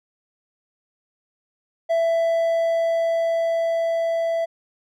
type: tone with level ramp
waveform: triangle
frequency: 664 Hz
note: E5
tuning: 12 cents sharp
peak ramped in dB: -15 to -18 dBFS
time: 1.89-4.46 s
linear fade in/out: 20 ms
effects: none